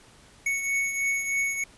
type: beating tone pair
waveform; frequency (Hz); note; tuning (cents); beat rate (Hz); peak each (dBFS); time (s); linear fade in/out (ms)
square; 2217 / 2220.2; C#7 / C#7; 0 / +2; 3.2; -26 / -34; 0.46-1.64; 5
effects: pink hiss -54 dBFS RMS until 1.77 s + resampled to 24000 Hz